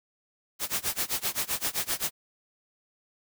white noise with tremolo, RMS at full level -27 dBFS, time 0.59-2.11 s, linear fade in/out 50 ms, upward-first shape sine, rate 7.7 Hz, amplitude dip 95%, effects none

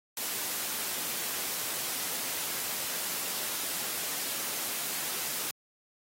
white noise, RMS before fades -34 dBFS, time 0.17-5.51 s, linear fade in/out 2 ms, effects high-pass 150 Hz 12 dB/octave + AAC 48 kbps

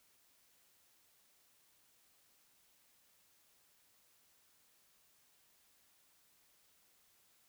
silence, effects white hiss -71 dBFS RMS until 7.48 s

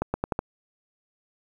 accelerating click train, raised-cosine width 1 ms, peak -11 dBFS, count 5, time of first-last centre 0.02-0.391 s, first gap 120 ms, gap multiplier 0.83, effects 8-bit

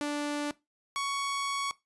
sawtooth tone pair in turn, 292.8 / 1115.4 Hz, D4 / C#6, -5 / +10 cents, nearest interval octave + major seventh, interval 2315 cents, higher second, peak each -26 dBFS, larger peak neither, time 0.01-0.51 / 0.96-1.71 s, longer second, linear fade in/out 0 ms, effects noise-tail reverb RT60 0.2 s tail -19 dB re dry + resampled to 24000 Hz

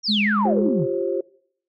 sine exponential sweep, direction down, 5840 to 123.47 Hz, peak -19 dBFS, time 0.03-0.87 s, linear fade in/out 50 ms
sine tone with vibrato, 208.5 Hz, G#3, 7 cents sharp, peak -19 dBFS, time 0.08-0.7 s, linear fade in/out 20 ms, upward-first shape square, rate 5.4 Hz, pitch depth 22 cents each way
sine chord, F suspended second, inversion none, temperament equal with one note detuned, 349.2 / 392 / 535.2 Hz, F4 / G4 / C5, 0 / 0 / +39 cents, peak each -25 dBFS, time 0.45-1.21 s, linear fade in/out 5 ms
effects noise-tail reverb RT60 0.6 s tail -21 dB re dry + tanh soft clip ceiling -7 dBFS

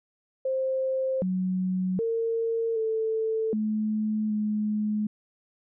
sine tone with pitch steps, 526 / 185.2 / 456.2 / 442.8 / 214.9 / 211.8 Hz, C5 / F#3 / A#4 / A4 / A3 / G#3, +9 / +2 / -37 / +11 / -41 / +34 cents, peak -24 dBFS, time 0.45-5.07 s, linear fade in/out 5 ms, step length 770 ms, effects none

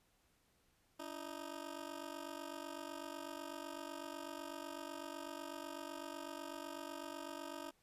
15% pulse ring-modulated tone, 311.1 Hz, D#4, in tune, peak -36 dBFS, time 0.99-7.71 s, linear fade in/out 10 ms, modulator 24 Hz, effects pink hiss -75 dBFS RMS until 7.82 s + resampled to 32000 Hz

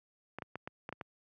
clicks, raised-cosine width 0.5 ms, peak -25 dBFS, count 7, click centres 0.386 / 0.422 / 0.556 / 0.675 / 0.891 / 0.926 / 1.012 s, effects high-pass 100 Hz 12 dB/octave

